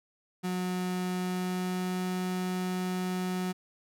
35% pulse tone with pitch glide, 182.1 to 183.26 Hz, F#3 to F#3, -27 to -16 cents, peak -28 dBFS, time 0.43-3.53 s, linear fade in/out 20 ms, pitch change +11 cents, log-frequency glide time 1.15-2.04 s, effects none

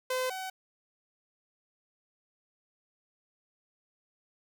sawtooth tone pair in turn, 512 / 755 Hz, C5 / F#5, -38 / +35 cents, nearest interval perfect fifth, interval 673 cents, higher second, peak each -25 / -32 dBFS, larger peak first, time 0.1-0.3 / 0.3-0.5 s, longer neither, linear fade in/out 5 ms, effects none

